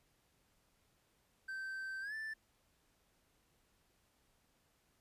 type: tone with pitch glide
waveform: triangle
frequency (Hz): 1553 to 1763.4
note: G6 to A6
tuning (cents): -17 to +3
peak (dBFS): -39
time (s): 1.48-2.34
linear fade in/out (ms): 10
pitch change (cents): +220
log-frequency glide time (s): 2.01-2.14
effects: pink hiss -75 dBFS RMS until 5 s + resampled to 32000 Hz